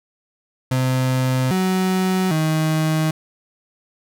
35% pulse tone with pitch steps, 129.2 / 186.7 / 157.2 Hz, C3 / F#3 / D#3, -21 / +16 / +18 cents, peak -15 dBFS, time 0.71-3.11 s, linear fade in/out 5 ms, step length 800 ms, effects none

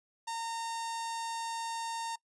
sawtooth tone with notch filter, 917 Hz, A#5, 29 cents flat, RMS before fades -37 dBFS, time 0.27-2.16 s, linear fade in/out 10 ms, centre 2200 Hz, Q 1.3, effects noise-tail reverb RT60 0.1 s tail -22 dB re dry + resampled to 22050 Hz

